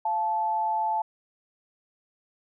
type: tone pair together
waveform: sine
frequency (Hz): 692.1 / 872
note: F5 / A5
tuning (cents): -16 / -16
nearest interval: major third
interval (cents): 400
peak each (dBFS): -32 / -24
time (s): 0.05-1.02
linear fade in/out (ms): 5
effects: none